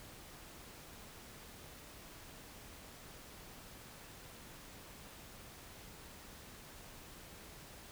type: silence
effects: pink hiss -54 dBFS RMS until 7.91 s